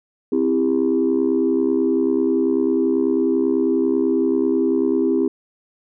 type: chord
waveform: sine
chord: C major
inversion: none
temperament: equal with one note detuned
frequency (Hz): 261.6 / 329.6 / 399.8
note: C4 / E4 / G4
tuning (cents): 0 / 0 / +34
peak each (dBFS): -19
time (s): 0.32-5.28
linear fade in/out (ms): 5
effects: tanh soft clip ceiling -9 dBFS